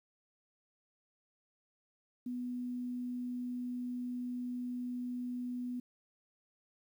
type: tone with quantisation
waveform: sine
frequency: 246.9 Hz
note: B3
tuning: in tune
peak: -36 dBFS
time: 2.26-5.8 s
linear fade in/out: 5 ms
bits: 11
effects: none